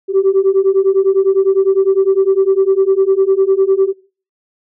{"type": "beating tone pair", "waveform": "sine", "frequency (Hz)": [381.5, 391.4], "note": ["G4", "G4"], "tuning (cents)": [-47, -3], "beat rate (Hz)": 9.9, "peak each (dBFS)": -11, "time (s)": [0.08, 3.93], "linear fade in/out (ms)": 50, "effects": ["noise-tail reverb RT60 0.4 s tail -22 dB re dry", "tanh soft clip ceiling -4 dBFS"]}